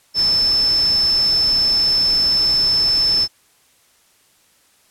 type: tone in noise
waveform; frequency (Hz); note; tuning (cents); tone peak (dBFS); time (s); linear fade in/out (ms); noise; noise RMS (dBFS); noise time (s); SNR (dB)
sine; 5274; E8; 0; -13; 0.14-3.28; 50; pink; -31; 0.14-3.28; +15
effects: white hiss -56 dBFS RMS until 4.9 s + low-pass 12000 Hz 12 dB/octave